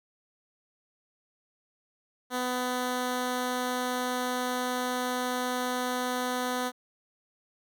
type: tone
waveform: 10% pulse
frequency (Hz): 250.2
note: B3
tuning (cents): +23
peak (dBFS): -20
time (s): 2.3-6.72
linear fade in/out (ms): 50
effects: none